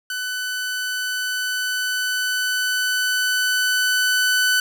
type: tone with level ramp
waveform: sawtooth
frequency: 1500 Hz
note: F#6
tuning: 23 cents sharp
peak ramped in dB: -21 to -12 dBFS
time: 0.1-4.6 s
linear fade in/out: 2 ms
effects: none